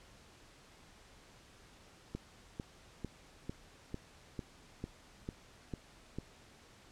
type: click train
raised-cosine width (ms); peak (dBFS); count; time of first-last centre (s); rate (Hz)
3; -26; 10; 2.15-6.186; 2.23
effects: pink hiss -60 dBFS RMS until 6.91 s + low-pass 8000 Hz 12 dB/octave